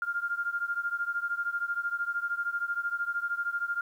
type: beating tone pair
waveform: sine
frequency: 1396.9 / 1409.9 Hz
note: F6 / F6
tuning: 0 / +16 cents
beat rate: 13 Hz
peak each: -31 / -33 dBFS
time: 0.02-3.81 s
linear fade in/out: 2 ms
effects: 10-bit